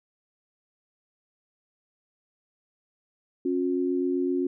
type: tone pair together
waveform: sine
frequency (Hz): 272.3 / 360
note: C#4 / F#4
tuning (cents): -31 / -47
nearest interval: perfect fourth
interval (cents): 484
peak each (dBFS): -26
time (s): 3.45-4.47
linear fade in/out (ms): 5
effects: none